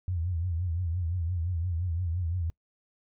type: tone with vibrato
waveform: sine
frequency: 86.5 Hz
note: F2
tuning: 16 cents flat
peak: -27 dBFS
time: 0.08-2.5 s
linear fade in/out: 0 ms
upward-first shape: triangle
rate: 5.8 Hz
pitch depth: 140 cents each way
effects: noise-tail reverb RT60 0.1 s tail -25 dB re dry